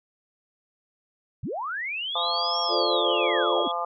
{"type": "linear two-way sweep", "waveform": "sine", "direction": "up then down", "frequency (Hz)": [76, 5588, 219.8], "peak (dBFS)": -28, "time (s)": [1.43, 3.68], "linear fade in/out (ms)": 5, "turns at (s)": 2.6}
{"type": "harmonic tone", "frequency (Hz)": 172.2, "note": "F3", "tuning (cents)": -24, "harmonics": [3, 4, 5, 6, 7], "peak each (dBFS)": [-35, -31, -32, -34, -30], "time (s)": [2.15, 3.85], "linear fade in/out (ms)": 5}
{"type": "tone with vibrato", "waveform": "sine", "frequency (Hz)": 3322, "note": "G#7", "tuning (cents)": 0, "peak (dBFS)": -30, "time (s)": [2.16, 3.72], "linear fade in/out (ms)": 10, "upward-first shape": "sine", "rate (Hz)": 4, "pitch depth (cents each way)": 14}
{"type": "chord", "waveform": "sine", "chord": "D minor seventh", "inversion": "first", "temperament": "equal", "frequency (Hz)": [349.2, 440, 523.3, 587.3], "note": ["F4", "A4", "C5", "D5"], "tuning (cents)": [0, 0, 0, 0], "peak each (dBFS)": -29, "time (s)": [2.68, 3.67], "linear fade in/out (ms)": 50}
{"effects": []}